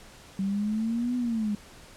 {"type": "exponential two-way sweep", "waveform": "sine", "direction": "up then down", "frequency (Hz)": [191, 250, 203.7], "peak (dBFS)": -25, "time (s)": [0.39, 1.55], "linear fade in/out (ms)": 2, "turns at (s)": 1.16, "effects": ["pink hiss -50 dBFS RMS until 1.96 s", "low-pass 10000 Hz 12 dB/octave"]}